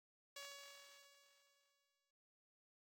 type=tone with exponential decay; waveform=5% pulse; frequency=563 Hz; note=C#5; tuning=27 cents sharp; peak=-38 dBFS; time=0.36-2.11 s; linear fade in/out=5 ms; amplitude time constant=380 ms; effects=AAC 48 kbps